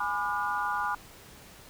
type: chord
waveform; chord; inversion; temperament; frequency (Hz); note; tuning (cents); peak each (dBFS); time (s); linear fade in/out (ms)
sine; G# diminished seventh; none; just; 830.6 / 996.7 / 1196.1 / 1435.3; G#5 / B5 / D6 / F6; 0 / +16 / +31 / +47; -33; 0-0.95; 5
effects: pink hiss -51 dBFS RMS until 1.69 s